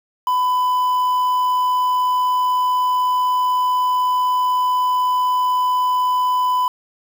triangle tone with quantisation, 1001 Hz, B5, 23 cents sharp, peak -13 dBFS, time 0.27-6.68 s, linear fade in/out 2 ms, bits 6, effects none

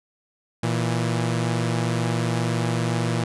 sawtooth tone pair together, 117.23 / 164.81 Hz, A#2 / E3, +10 / 0 cents, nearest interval tritone, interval 590 cents, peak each -19 / -22 dBFS, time 0.63-3.24 s, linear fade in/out 5 ms, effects resampled to 24000 Hz

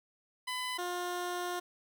15% pulse tone pair in turn, 1005 / 355.3 Hz, B5 / F4, +30 / +30 cents, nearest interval octave + tritone, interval 1800 cents, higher first, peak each -28 dBFS, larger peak neither, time 0.47-0.78 / 0.78-1.6 s, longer second, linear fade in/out 10 ms, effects none

